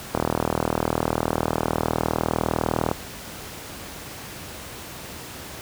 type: click train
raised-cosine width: 1 ms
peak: -6 dBFS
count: 111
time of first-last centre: 0.15-2.914 s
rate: 39.8 Hz
effects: pink hiss -37 dBFS RMS until 5.61 s + high-pass 60 Hz 12 dB/octave